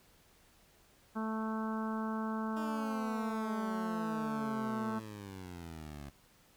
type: harmonic tone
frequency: 220 Hz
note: A3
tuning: in tune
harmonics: 1 / 2 / 3 / 4 / 5 / 6 / 7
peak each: -35 / -45 / -47 / -44 / -44 / -46 / -50 dBFS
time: 1.15-5 s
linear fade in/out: 20 ms
type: exponential sweep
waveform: 15% pulse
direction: down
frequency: 313.9 to 69.3 Hz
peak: -38 dBFS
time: 2.56-6.1 s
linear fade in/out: 10 ms
effects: pink hiss -65 dBFS RMS until 6.56 s